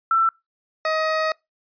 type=tone pair in turn; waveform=sine / 20% pulse; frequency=1337 / 631 Hz; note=E6 / D#5; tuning=+24 / +24 cents; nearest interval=octave + minor second; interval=1300 cents; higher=first; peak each=-15 dBFS; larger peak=neither; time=0.11-0.29 / 0.85-1.32 s; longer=second; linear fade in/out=2 ms; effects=noise-tail reverb RT60 0.2 s tail -25 dB re dry + resampled to 11025 Hz